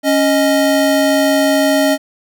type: tone pair together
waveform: square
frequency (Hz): 277.2 / 622.3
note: C#4 / D#5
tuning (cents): 0 / 0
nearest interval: octave + major second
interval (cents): 1400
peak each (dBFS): -14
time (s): 0.03-1.98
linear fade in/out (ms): 50
effects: none